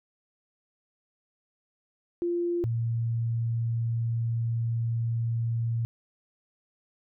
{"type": "tone pair in turn", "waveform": "sine", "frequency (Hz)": [346.6, 115.66], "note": ["F4", "A#2"], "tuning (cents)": [-13, -13], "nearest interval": "octave + perfect fifth", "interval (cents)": 1900, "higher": "first", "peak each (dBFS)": -25, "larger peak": "neither", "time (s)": [[2.22, 2.64], [2.64, 5.85]], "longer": "second", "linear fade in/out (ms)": 0, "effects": []}